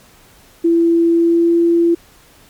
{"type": "tone with pitch glide", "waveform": "sine", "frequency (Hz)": [335.7, 339], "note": ["E4", "E4"], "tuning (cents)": [32, 49], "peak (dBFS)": -9, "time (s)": [0.64, 1.95], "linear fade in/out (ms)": 10, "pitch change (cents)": 17, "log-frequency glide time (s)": [1.11, 1.55], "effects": ["pink hiss -47 dBFS RMS until 2.49 s", "MP3 96 kbps"]}